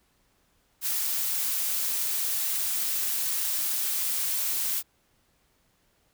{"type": "noise", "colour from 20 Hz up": "blue", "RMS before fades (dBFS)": -28, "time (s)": [0.81, 4.83], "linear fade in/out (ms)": 50, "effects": ["pink hiss -68 dBFS RMS until 6.13 s"]}